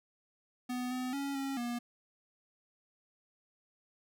square tone with pitch steps, 248.9 / 253.4 / 278.8 / 272.9 / 239.6 Hz, B3 / B3 / C#4 / C#4 / A#3, +14 / +45 / +10 / -27 / +48 cents, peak -35 dBFS, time 0.69-1.79 s, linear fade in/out 10 ms, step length 220 ms, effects none

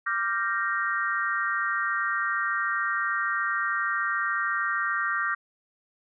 sine chord, G minor seventh, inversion second, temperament equal with one note detuned, 1174.7 / 1388.1 / 1568 / 1864.7 Hz, D6 / F6 / G6 / Bb6, 0 / -11 / 0 / 0 cents, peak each -30 dBFS, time 0.06-5.35 s, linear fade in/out 10 ms, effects none

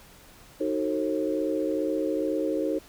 sine chord, D# diminished seventh, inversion none, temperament just, 311.1 / 373.4 / 448 / 537.6 Hz, D#4 / F#4 / A4 / C5, 0 / +16 / +31 / +47 cents, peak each -28 / -32 / -31 / -30 dBFS, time 0.6-2.79 s, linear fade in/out 10 ms, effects pink hiss -52 dBFS RMS until 2.88 s

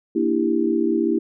sine chord, E half-diminished seventh, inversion second, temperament equal with one note detuned, 233.1 / 293.7 / 329.6 / 394.7 Hz, Bb3 / D4 / E4 / G4, 0 / 0 / 0 / +12 cents, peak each -24 / -25 / -20 / -24 dBFS, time 0.15-1.19 s, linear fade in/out 10 ms, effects none

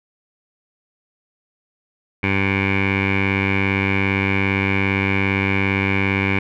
15% pulse tone with low-pass filter, 97.5 Hz, G2, 9 cents flat, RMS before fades -19 dBFS, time 2.23-6.39 s, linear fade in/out 5 ms, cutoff 2300 Hz, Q 8.2, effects none

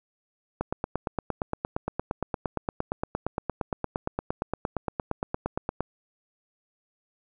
click train, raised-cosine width 1 ms, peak -13 dBFS, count 46, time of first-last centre 0.61-5.806 s, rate 8.66 Hz, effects none

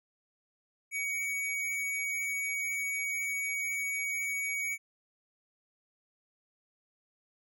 square tone, 2251 Hz, C#7, 26 cents sharp, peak -32 dBFS, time 0.91-4.78 s, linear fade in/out 50 ms, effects none

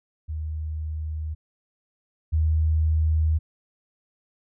sine tone pair in turn, 77.78 / 78.73 Hz, D#2 / D#2, 0 / +21 cents, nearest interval unison, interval 21 cents, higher second, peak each -27 / -18 dBFS, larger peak second, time 0.28-1.35 / 2.32-3.39 s, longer neither, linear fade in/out 20 ms, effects none

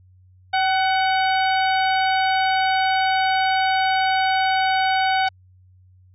harmonic tone with a mistuned harmonic, 747 Hz, F#5, 16 cents sharp, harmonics 1 / 2 / 3 / 4 / 5 / 6, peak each -18 / -24 / -28 / -30 / -32 / -34 dBFS, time 0.53-5.29 s, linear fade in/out 10 ms, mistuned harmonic 1, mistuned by +38 cents, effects added 92 Hz sine -49 dBFS peak until 6.14 s + AAC 64 kbps

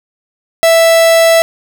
45% pulse tone, 660 Hz, E5, 2 cents sharp, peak -5 dBFS, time 0.63-1.42 s, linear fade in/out 0 ms, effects none

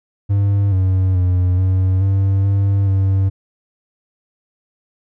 triangle tone with pitch steps, 100 / 93.8 / 90.7 / 93.6 / 97.3 / 98.9 / 96.5 Hz, G2 / F#2 / F#2 / F#2 / G2 / G2 / G2, +35 / +24 / -34 / +20 / -12 / +16 / -27 cents, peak -10 dBFS, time 0.29-3.3 s, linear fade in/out 20 ms, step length 430 ms, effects none

